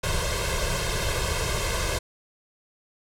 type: noise with comb filter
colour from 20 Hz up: pink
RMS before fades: -26 dBFS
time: 0.03-1.99 s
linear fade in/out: 10 ms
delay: 1.9 ms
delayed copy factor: +1
effects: low-pass 10000 Hz 12 dB/octave